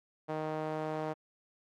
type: tone with band-pass filter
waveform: sawtooth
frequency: 155.56 Hz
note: D#3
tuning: in tune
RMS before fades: -36 dBFS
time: 0.28-1.14 s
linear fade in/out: 20 ms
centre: 660 Hz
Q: 1.4
effects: AAC 64 kbps